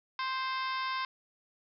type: harmonic tone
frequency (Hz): 523.3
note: C5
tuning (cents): 0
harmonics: 2 / 3 / 4 / 5 / 6 / 7 / 8 / 9 / 10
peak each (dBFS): -33 / -40 / -41 / -45 / -48 / -44 / -51 / -47 / -48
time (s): 0.19-1.05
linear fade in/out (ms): 2
effects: none